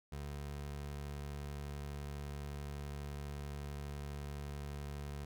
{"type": "tone", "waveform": "25% pulse", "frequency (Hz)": 71.8, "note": "D2", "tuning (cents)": -39, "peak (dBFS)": -38, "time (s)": [0.12, 5.25], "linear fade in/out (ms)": 5, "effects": []}